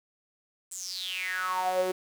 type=tone with high-pass filter sweep; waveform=sawtooth; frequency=185 Hz; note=F#3; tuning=in tune; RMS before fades=-31 dBFS; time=0.71-1.92 s; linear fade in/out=10 ms; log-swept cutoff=8100 to 400 Hz; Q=8.8; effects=8-bit